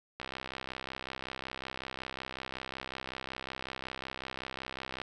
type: click train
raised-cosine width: 0.3 ms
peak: -22 dBFS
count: 316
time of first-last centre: 0.2-5.017 s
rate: 65.4 Hz
effects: none